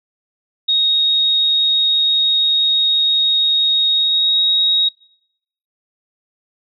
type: tone with pitch glide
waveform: sine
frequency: 3749 to 3782 Hz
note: A#7 to A#7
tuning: +9 to +24 cents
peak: -12 dBFS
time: 0.68-4.89 s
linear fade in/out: 10 ms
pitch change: +15 cents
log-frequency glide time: 3.91-4.36 s
effects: noise-tail reverb RT60 0.8 s tail -24 dB re dry